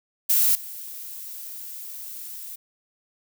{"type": "noise with level steps", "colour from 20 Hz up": "violet", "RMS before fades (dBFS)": [-19, -37], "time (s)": [0.29, 2.56], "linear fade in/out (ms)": 10, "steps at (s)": 0.55, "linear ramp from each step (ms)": 2, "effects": []}